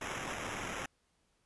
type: noise with sample-and-hold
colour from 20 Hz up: white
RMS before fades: -40 dBFS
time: 0.01-0.86 s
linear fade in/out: 5 ms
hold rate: 4410 Hz
effects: pink hiss -75 dBFS RMS until 1.45 s + resampled to 24000 Hz